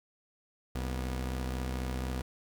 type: tone pair together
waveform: sawtooth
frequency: 64.1 / 242 Hz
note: C2 / B3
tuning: -35 / -35 cents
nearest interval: octave + major seventh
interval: 2300 cents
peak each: -29 / -38 dBFS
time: 0.75-2.22 s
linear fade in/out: 5 ms
effects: none